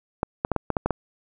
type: clicks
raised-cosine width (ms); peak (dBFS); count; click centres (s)
1; -8; 8; 0.231 / 0.449 / 0.517 / 0.563 / 0.703 / 0.768 / 0.86 / 0.907
effects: none